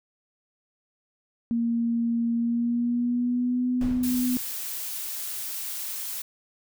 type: tone with pitch glide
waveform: sine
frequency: 233.1 to 249.8 Hz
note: A#3 to B3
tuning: 0 to +20 cents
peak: -22 dBFS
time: 1.51-4.37 s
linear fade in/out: 0 ms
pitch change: +120 cents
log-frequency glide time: 2.35-3.69 s
type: noise with exponential decay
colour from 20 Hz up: brown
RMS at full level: -30 dBFS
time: 3.81-4.6 s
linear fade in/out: 2 ms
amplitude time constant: 170 ms
type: noise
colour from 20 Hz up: blue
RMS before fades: -33 dBFS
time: 4.03-6.22 s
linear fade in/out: 5 ms
effects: none